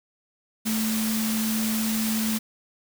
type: tone in noise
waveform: sine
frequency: 220 Hz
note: A3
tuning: in tune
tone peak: -24 dBFS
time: 0.65-2.39 s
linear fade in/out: 20 ms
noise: white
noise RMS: -30 dBFS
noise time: 0.65-2.39 s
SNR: +3 dB
effects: none